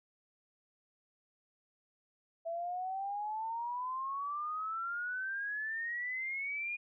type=exponential sweep; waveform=sine; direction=up; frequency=659.3 to 2451 Hz; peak=-35 dBFS; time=2.45-6.77 s; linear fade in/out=20 ms; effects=none